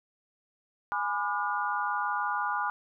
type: chord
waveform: sine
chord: G# diminished seventh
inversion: none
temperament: just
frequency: 830.6 / 996.7 / 1196.1 / 1435.3 Hz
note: G#5 / B5 / D6 / F6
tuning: 0 / +16 / +31 / +47 cents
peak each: -33 dBFS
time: 0.92-2.7 s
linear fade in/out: 0 ms
effects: none